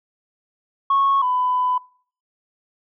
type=tone pair in turn; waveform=sine; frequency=1100 / 1000.6 Hz; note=C#6 / B5; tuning=-14 / +22 cents; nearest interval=major second; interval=164 cents; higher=first; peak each=-13 / -17 dBFS; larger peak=first; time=0.9-1.22 / 1.22-1.78 s; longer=second; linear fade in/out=5 ms; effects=noise-tail reverb RT60 0.5 s tail -24 dB re dry + tanh soft clip ceiling -11 dBFS